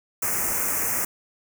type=band-stop noise; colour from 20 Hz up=white; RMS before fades=-25 dBFS; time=0.22-1.05 s; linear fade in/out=5 ms; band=2400 to 5900 Hz; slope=48 dB/octave; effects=none